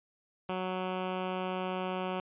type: tone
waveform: 10% pulse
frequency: 185 Hz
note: F#3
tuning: in tune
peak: -24 dBFS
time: 0.49-2.2 s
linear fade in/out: 2 ms
effects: resampled to 8000 Hz